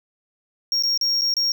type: tone with dropouts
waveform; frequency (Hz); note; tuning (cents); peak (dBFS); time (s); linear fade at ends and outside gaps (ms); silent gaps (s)
triangle; 5570; F8; -5; -17; 0.72-1.52; 1; 0.825-0.835 / 0.976-1.012 / 1.212-1.218 / 1.34-1.367
effects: none